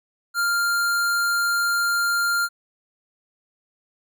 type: tone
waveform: square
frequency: 1396.9 Hz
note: F6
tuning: in tune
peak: -20 dBFS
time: 0.34-2.49 s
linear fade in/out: 50 ms
effects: none

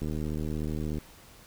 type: click train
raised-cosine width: 3 ms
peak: -21 dBFS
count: 75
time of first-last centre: 0.02-0.984 s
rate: 76.8 Hz
effects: pink hiss -53 dBFS RMS until 1.46 s

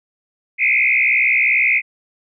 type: tone with frequency modulation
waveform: sine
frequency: 2293 Hz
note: D7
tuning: 42 cents flat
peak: -12 dBFS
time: 0.58-1.82 s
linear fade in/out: 50 ms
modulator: 62.7 Hz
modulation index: 3.8
effects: none

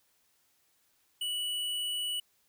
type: tone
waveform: square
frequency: 2949 Hz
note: F#7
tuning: 6 cents flat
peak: -32 dBFS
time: 1.21-2.2 s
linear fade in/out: 5 ms
effects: white hiss -71 dBFS RMS until 2.48 s

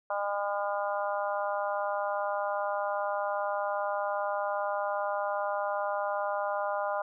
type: harmonic tone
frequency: 202.5 Hz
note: G#3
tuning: 43 cents flat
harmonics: 3 / 4 / 5 / 6 / 7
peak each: -32 / -34 / -36 / -38 / -39 dBFS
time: 0.1-7.02 s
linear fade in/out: 5 ms
effects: none

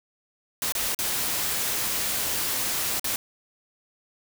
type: noise with dropouts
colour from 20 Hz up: white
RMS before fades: -27 dBFS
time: 0.62-3.16 s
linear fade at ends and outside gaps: 1 ms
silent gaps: 0.722-0.751 / 0.947-0.989 / 2.996-3.043 s
effects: none

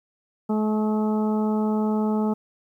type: harmonic tone with a mistuned harmonic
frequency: 214.5 Hz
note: A3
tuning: 44 cents flat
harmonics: 1 / 2 / 3 / 4 / 5 / 6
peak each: -21 / -28 / -35 / -32 / -42 / -39 dBFS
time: 0.49-2.34 s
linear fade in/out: 10 ms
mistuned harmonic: 5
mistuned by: +25 cents
effects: 10-bit

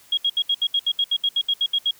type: tone bursts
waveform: sine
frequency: 3288 Hz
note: G#7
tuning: 18 cents flat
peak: -17 dBFS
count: 15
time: 0.12-1.91 s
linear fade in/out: 5 ms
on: 54 ms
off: 70 ms
effects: white hiss -52 dBFS RMS until 1.99 s

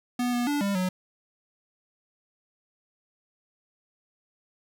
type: tone with pitch steps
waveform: square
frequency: 245.5 / 242.2 / 290 / 199.8 / 184.1 Hz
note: B3 / B3 / D4 / G3 / F#3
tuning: -10 / -34 / -22 / +33 / -8 cents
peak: -25 dBFS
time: 0.19-0.89 s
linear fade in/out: 5 ms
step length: 140 ms
effects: none

